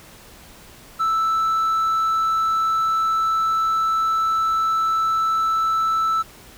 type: tone with hard clipping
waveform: sine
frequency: 1318.5 Hz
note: E6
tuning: in tune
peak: -18 dBFS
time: 0.99-6.23 s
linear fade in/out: 20 ms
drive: 2 dB
effects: pink hiss -45 dBFS RMS until 6.57 s